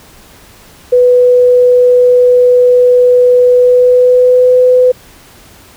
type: tone with pitch glide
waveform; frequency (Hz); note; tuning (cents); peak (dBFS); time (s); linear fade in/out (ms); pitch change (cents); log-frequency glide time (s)
sine; 495.2 to 503; B4 to B4; +5 to +32; -3; 0.92-4.92; 10; +27; 3.56-4.59
effects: pink hiss -39 dBFS RMS until 5.76 s